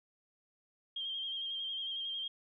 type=tone with vibrato; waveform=sine; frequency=3200 Hz; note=G7; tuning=35 cents sharp; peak=-36 dBFS; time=0.96-2.28 s; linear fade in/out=5 ms; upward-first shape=square; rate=11 Hz; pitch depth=26 cents each way; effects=none